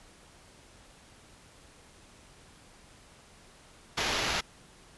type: noise with sample-and-hold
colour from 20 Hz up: white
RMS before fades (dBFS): -30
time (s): 3.97-4.41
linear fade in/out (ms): 10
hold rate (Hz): 8820
effects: pink hiss -56 dBFS RMS until 4.97 s + resampled to 24000 Hz